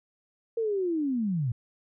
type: linear sweep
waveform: sine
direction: down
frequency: 466.2 to 110 Hz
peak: -25 dBFS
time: 0.57-1.52 s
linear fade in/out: 5 ms
effects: none